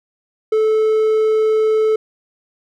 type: tone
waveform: triangle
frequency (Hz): 435.9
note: A4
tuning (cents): -16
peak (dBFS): -10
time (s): 0.52-1.96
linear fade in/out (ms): 5
effects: none